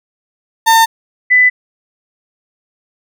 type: tone pair in turn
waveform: 35% pulse / sine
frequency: 904 / 1998 Hz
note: A5 / B6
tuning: +47 / +20 cents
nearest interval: octave + major second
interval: 1373 cents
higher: second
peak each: -4 / -5 dBFS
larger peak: first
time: 0.66-0.86 / 1.3-1.5 s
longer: neither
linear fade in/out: 20 ms
effects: none